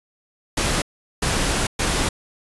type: noise bursts at uneven times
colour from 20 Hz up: pink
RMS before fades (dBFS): -21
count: 3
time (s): 0.57-0.82 / 1.22-1.67 / 1.79-2.09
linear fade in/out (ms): 5
effects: resampled to 24000 Hz